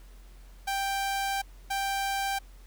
sawtooth tone pair in turn, 786 / 786 Hz, G5 / G5, +4 / +4 cents, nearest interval unison, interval 0 cents, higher neither, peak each -24 dBFS, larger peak neither, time 0.67-1.42 / 1.7-2.39 s, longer first, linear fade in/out 10 ms, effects added 44 Hz sine -47 dBFS peak until 2.66 s + pink hiss -60 dBFS RMS until 2.66 s

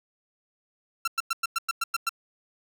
sawtooth tone bursts, 1354 Hz, E6, 46 cents sharp, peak -20 dBFS, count 9, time 1.05-2.093 s, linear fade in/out 5 ms, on 27 ms, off 100 ms, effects 10-bit

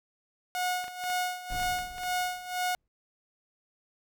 sawtooth tone with tremolo, 726 Hz, F#5, 33 cents flat, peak -23 dBFS, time 0.55-2.75 s, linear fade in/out 0 ms, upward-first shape sine, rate 2 Hz, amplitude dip 80%
clicks, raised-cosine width 0.3 ms, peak -28 dBFS, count 9, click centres 0.842 / 0.881 / 1.039 / 1.101 / 1.599 / 1.631 / 1.788 / 1.982 / 2.035 s
brown noise with exponential decay, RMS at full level -38 dBFS, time 1.5-2.88 s, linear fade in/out 0 ms, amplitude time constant 300 ms
effects none

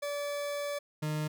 40% pulse tone pair in turn, 577 / 152.83 Hz, D5 / D#3, -31 / -31 cents, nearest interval octave + major seventh, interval 2300 cents, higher first, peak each -32 / -30 dBFS, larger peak second, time 0.02-0.79 / 1.02-1.28 s, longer first, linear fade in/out 10 ms, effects none

